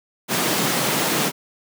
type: high-pass noise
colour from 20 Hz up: pink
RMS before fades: -21 dBFS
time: 0.28-1.32 s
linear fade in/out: 50 ms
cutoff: 130 Hz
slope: 48 dB/octave
effects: none